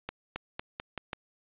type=accelerating click train; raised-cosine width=0.3 ms; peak=-18 dBFS; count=6; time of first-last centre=0.09-1.132 s; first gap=270 ms; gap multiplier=0.87; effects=resampled to 8000 Hz + 10-bit